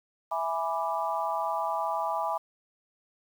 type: chord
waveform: sine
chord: E dominant seventh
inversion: none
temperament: equal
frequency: 659.3 / 830.6 / 987.8 / 1174.7 Hz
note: E5 / G#5 / B5 / D6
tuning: 0 / 0 / 0 / 0 cents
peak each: -33 / -32 / -32 / -34 dBFS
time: 0.31-2.38 s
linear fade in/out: 10 ms
effects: 9-bit